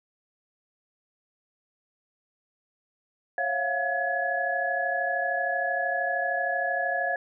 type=tone cluster; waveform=sine; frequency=548 / 679 / 712 / 1693 Hz; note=C#5 / F5 / F5 / G#6; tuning=-20 / -49 / +33 / +33 cents; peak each=-33 / -33 / -29 / -28 dBFS; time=3.38-7.16 s; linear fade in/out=2 ms; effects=none